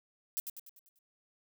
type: noise with echo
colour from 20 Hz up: violet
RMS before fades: -34 dBFS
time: 0.37-0.4 s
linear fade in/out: 0 ms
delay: 98 ms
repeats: 6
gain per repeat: -6 dB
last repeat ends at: 0.988 s
effects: none